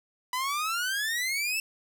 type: exponential sweep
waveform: sawtooth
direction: up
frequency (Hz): 987.8 to 2683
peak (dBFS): -24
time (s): 0.33-1.6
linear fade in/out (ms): 2
effects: none